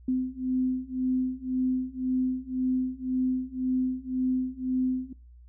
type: beating tone pair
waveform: sine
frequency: 255.5 / 257.4 Hz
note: C4 / C4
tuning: -41 / -28 cents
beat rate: 1.9 Hz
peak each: -29 / -28 dBFS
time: 0.08-5.13 s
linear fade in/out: 5 ms
effects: noise-tail reverb RT60 0.3 s tail -21 dB re dry + added 60 Hz sine -48 dBFS peak until 5.48 s